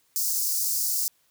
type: high-pass noise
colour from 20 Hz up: white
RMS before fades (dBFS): -26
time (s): 0.16-1.08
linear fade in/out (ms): 0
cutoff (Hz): 4800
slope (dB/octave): 48
effects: white hiss -66 dBFS RMS until 1.3 s